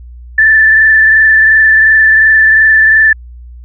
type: tone with frequency modulation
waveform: sine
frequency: 1760 Hz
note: A6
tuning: in tune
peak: -3 dBFS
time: 0.38-3.13 s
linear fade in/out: 5 ms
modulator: 22.8 Hz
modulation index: 1.2
effects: added 60 Hz sine -28 dBFS peak until 3.64 s